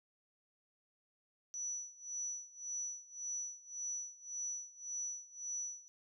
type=tone with tremolo; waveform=sine; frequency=5920 Hz; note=F#8; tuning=in tune; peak=-37 dBFS; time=1.54-5.88 s; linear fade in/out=0 ms; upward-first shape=sine; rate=1.8 Hz; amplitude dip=90%; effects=none